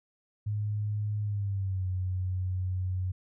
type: tone with pitch glide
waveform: sine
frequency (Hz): 104.8 to 92.29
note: G#2 to F#2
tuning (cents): +16 to -4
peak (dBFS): -28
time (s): 0.46-3.12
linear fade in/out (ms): 10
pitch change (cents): -220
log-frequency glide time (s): 1.22-1.87
effects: none